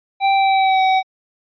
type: tone with pitch glide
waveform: square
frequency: 783 to 758.5 Hz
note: G5 to F#5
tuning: -2 to +43 cents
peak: -13 dBFS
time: 0.2-1.03 s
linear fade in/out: 50 ms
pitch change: -55 cents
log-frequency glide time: 0.34-0.82 s
effects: resampled to 11025 Hz